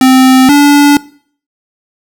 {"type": "tone pair in turn", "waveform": "square", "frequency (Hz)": [260, 288.2], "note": ["C4", "D4"], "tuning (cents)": [-11, -33], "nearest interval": "major second", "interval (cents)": 178, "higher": "second", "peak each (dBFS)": -3, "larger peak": "neither", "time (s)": [[0.01, 0.49], [0.49, 0.97]], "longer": "neither", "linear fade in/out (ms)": 2, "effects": ["noise-tail reverb RT60 0.5 s tail -20 dB re dry"]}